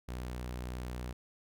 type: tone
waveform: sawtooth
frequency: 61.7 Hz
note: B1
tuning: 1 cent flat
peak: -34 dBFS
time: 0.08-1.13 s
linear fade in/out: 10 ms
effects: none